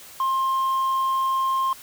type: tone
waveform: sine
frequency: 1060 Hz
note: C6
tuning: 22 cents sharp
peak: -17 dBFS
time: 0.2-1.73 s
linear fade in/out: 2 ms
effects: tanh soft clip ceiling -19 dBFS + white hiss -44 dBFS RMS until 1.82 s